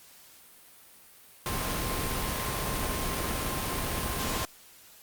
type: tone in noise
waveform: sine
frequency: 1053 Hz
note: C6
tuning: 11 cents sharp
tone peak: -39 dBFS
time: 1.46-4.45 s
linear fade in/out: 0 ms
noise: pink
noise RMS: -31 dBFS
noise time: 1.46-4.45 s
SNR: -11 dB
effects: white hiss -54 dBFS RMS until 5.02 s + Opus 48 kbps